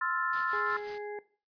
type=chord; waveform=sine; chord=F major seventh; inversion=second; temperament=equal; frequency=1046.5 / 1318.5 / 1396.9 / 1760 Hz; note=C6 / E6 / F6 / A6; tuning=0 / 0 / 0 / 0 cents; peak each=-34 dBFS; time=0.01-0.77 s; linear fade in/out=5 ms
type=noise with tremolo; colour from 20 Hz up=white; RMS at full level=-44 dBFS; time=0.33-0.98 s; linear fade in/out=0 ms; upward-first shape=triangle; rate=5.6 Hz; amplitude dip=75%
type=harmonic tone; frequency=415.3 Hz; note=G#4; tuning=in tune; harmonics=1 / 2 / 4 / 5; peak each=-37 / -43 / -49 / -51 dBFS; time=0.53-1.19 s; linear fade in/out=2 ms
effects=noise-tail reverb RT60 0.4 s tail -18 dB re dry + resampled to 11025 Hz